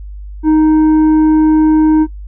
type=tone with tanh clipping; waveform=sine; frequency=311.1 Hz; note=D#4; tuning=in tune; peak=-7 dBFS; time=0.43-2.07 s; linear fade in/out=50 ms; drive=6 dB; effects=noise-tail reverb RT60 0.1 s tail -20 dB re dry + added 50 Hz sine -25 dBFS peak until 2.27 s